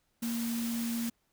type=tone in noise; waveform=sine; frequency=232.5 Hz; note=A#3; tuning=4 cents flat; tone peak=-31 dBFS; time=0.22-1.1 s; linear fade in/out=10 ms; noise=white; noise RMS=-41 dBFS; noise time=0.22-1.1 s; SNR=+7 dB; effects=pink hiss -75 dBFS RMS until 1.32 s